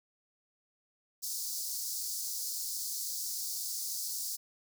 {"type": "high-pass noise", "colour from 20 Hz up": "pink", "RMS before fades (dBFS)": -37, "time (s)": [1.22, 4.37], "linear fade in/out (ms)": 20, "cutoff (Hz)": 4600, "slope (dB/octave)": 48, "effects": []}